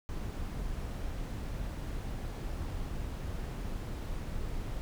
brown noise, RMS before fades -37 dBFS, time 0.09-4.81 s, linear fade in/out 0 ms, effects none

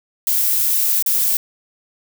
violet noise with dropouts, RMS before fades -17 dBFS, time 0.27-1.37 s, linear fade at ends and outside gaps 1 ms, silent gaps 1.025-1.062 s, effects none

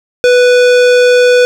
sine tone with hard clipping, 493.9 Hz, B4, in tune, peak -6 dBFS, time 0.24-1.45 s, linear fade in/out 0 ms, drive 18 dB, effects none

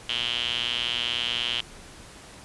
sawtooth tone with band-pass filter, 120 Hz, B2, 49 cents flat, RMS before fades -28 dBFS, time 0.09-1.61 s, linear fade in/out 5 ms, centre 3100 Hz, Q 8.7, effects pink hiss -46 dBFS RMS until 2.44 s + resampled to 24000 Hz

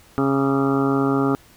harmonic tone with a mistuned harmonic, 137 Hz, C#3, 20 cents flat, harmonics 1 / 2 / 3 / 4 / 5 / 6 / 7 / 8 / 9 / 10, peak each -26 / -19 / -23 / -33 / -32 / -31 / -36 / -33 / -28 / -32 dBFS, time 0.18-1.35 s, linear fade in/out 0 ms, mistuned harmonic 8, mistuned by +80 cents, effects pink hiss -51 dBFS RMS until 1.56 s

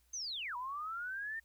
sine linear two-way sweep, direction down then up, 6410 to 952 to 1832 Hz, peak -38 dBFS, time 0.13-1.4 s, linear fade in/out 10 ms, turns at 0.56 s, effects added 60 Hz sine -70 dBFS peak until 1.44 s + white hiss -74 dBFS RMS until 1.44 s

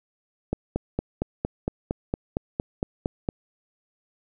click train, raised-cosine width 2 ms, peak -11 dBFS, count 13, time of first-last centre 0.53-3.289 s, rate 4.35 Hz, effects none

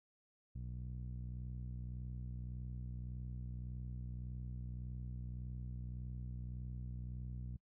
sawtooth tone with low-pass filter, 61.74 Hz, B1, in tune, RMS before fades -45 dBFS, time 0.55-7.57 s, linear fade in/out 5 ms, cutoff 150 Hz, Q 2.2, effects noise-tail reverb RT60 0.1 s tail -26 dB re dry

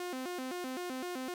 sawtooth tone with vibrato, 303.7 Hz, D#4, 42 cents flat, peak -33 dBFS, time 0-1.34 s, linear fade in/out 2 ms, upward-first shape square, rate 3.9 Hz, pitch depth 280 cents each way, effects none

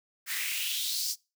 white noise with high-pass filter sweep, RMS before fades -32 dBFS, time 0.26-1.16 s, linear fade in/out 50 ms, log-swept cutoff 1700 to 5500 Hz, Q 3.7, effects noise-tail reverb RT60 0.3 s tail -25 dB re dry

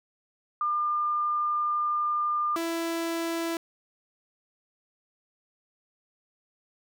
sine / sawtooth tone pair in turn, 1202 / 332.8 Hz, D6 / E4, +40 / +17 cents, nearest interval octave + minor seventh, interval 2223 cents, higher first, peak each -24 dBFS, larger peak neither, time 0.61-2.56 / 2.56-3.57 s, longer first, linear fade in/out 2 ms, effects none

